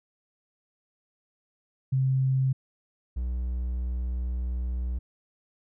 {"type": "tone pair in turn", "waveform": ["sine", "triangle"], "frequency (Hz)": [132.1, 61.56], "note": ["C3", "B1"], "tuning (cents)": [17, -5], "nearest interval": "octave + minor second", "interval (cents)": 1322, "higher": "first", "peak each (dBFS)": [-21, -25], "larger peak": "first", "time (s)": [[1.92, 2.53], [3.16, 4.99]], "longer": "second", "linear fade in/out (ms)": 10, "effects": []}